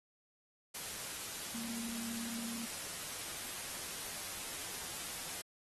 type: tone in noise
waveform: sine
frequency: 231.5 Hz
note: A#3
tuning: 12 cents flat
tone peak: -42 dBFS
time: 1.54-2.66 s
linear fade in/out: 10 ms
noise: white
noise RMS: -43 dBFS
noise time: 0.74-5.42 s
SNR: -2 dB
effects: AAC 32 kbps